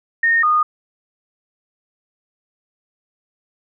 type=tone pair in turn; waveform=sine; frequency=1840 / 1228.1 Hz; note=A#6 / D#6; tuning=-23 / -23 cents; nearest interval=perfect fifth; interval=700 cents; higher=first; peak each=-12 dBFS; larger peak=neither; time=0.23-0.43 / 0.43-0.63 s; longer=neither; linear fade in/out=5 ms; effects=none